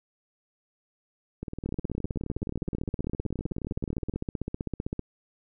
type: two click trains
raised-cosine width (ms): 3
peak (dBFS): -17 / -21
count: 53 / 53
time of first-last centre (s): 1.66-4.993 / 1.43-4.138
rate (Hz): 15.6 / 19.2
effects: none